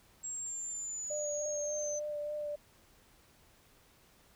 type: linear sweep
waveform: sine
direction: down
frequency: 7610 to 6130 Hz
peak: -37 dBFS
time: 0.23-2 s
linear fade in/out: 20 ms
type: tone with vibrato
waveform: sine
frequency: 594 Hz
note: D5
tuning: 20 cents sharp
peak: -35 dBFS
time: 1.1-2.56 s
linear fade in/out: 10 ms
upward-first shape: sine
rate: 3.4 Hz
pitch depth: 15 cents each way
effects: pink hiss -64 dBFS RMS until 4.35 s